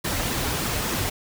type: noise with flanger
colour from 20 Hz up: pink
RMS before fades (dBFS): -26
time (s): 0.04-1.1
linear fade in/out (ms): 10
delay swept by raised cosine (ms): 1.3 to 6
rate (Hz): 3.4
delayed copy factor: -0.55
effects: none